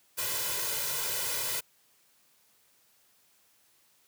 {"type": "noise with comb filter", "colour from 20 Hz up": "white", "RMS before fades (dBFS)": -32, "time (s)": [0.17, 1.61], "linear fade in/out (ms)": 20, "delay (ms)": 2, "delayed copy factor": 0.95, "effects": ["white hiss -66 dBFS RMS until 4.07 s", "high-pass 80 Hz 12 dB/octave"]}